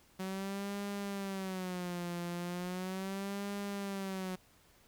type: tone with vibrato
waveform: sawtooth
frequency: 187 Hz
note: F#3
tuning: 19 cents sharp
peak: -33 dBFS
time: 0.19-4.36 s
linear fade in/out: 10 ms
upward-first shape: sine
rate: 0.37 Hz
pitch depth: 130 cents each way
effects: pink hiss -65 dBFS RMS until 4.87 s